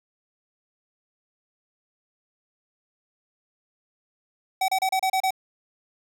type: tone bursts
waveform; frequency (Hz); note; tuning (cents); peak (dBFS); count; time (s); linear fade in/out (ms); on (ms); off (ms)
square; 760; F#5; +46; -21; 7; 4.61-5.307; 5; 73; 31
effects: none